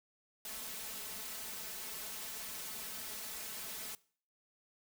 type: noise with comb filter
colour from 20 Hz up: white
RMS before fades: -44 dBFS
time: 0.45-3.95 s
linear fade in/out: 2 ms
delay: 4.6 ms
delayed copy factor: +0.85
effects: noise-tail reverb RT60 0.5 s tail -22 dB re dry